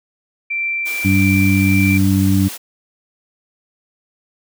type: tone with tremolo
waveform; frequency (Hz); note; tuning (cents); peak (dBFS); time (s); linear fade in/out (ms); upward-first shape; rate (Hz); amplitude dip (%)
sine; 2349; D7; 0; -17; 0.5-1.98; 10; triangle; 1.6; 30
type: high-pass noise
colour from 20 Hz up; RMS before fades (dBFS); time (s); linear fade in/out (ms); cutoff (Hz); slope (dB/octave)
white; -30; 0.85-2.58; 20; 220; 96
type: harmonic tone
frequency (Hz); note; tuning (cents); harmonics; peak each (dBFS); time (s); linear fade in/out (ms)
96.5; G2; -27; 1 / 2 / 3; -15 / -15 / -17; 1.04-2.49; 20
effects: none